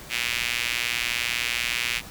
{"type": "tone with high-pass filter", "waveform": "sawtooth", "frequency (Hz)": 120, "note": "B2", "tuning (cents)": -49, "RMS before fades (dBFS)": -27, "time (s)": [0.09, 2.02], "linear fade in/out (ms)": 50, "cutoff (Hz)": 2400, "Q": 2.7, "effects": ["pink hiss -42 dBFS RMS until 2.1 s"]}